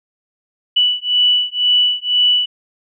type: beating tone pair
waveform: sine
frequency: 2960 / 2962 Hz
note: F#7 / F#7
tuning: 0 / +1 cents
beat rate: 2 Hz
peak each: -15 dBFS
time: 0.76-2.46 s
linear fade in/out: 10 ms
effects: none